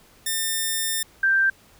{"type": "tone pair in turn", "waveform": ["5% pulse", "sine"], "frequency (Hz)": [1800, 1572.6], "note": ["A6", "G6"], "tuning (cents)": [39, 5], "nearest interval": "major second", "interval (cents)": 234, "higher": "first", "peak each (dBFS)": [-12, -16], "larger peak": "first", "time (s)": [[0.26, 1.03], [1.23, 1.5]], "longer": "first", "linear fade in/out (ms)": 5, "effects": ["pink hiss -54 dBFS RMS until 1.79 s"]}